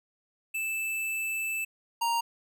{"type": "tone pair in turn", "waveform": "square", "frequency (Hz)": [2637, 932.3], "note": ["E7", "A#5"], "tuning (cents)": [0, 0], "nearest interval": "octave + tritone", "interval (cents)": 1800, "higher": "first", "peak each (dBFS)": [-30, -26], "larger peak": "second", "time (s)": [[0.54, 1.65], [2.01, 2.21]], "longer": "first", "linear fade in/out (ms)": 10, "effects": []}